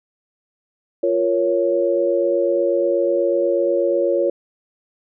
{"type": "chord", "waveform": "sine", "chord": "Bb minor", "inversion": "second", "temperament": "equal", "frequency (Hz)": [349.2, 466.2, 554.4], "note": ["F4", "Bb4", "Db5"], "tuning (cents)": [0, 0, 0], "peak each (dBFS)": [-20, -22, -18], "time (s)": [1.03, 4.3], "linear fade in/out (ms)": 5, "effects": []}